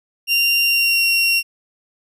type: tone with pitch glide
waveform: 30% pulse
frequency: 2775 to 2745 Hz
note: F7 to F7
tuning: -12 to -31 cents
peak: -11 dBFS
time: 0.27-1.43 s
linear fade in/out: 50 ms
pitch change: -19 cents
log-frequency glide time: 0.64-1.03 s
effects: resampled to 32000 Hz